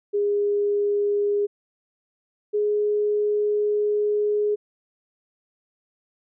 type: tone pair in turn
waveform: sine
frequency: 409.3 / 417.4 Hz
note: G#4 / G#4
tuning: -25 / +9 cents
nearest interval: unison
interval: 34 cents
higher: second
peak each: -19 dBFS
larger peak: neither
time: 0.13-1.47 / 2.53-4.56 s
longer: second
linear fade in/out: 20 ms
effects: none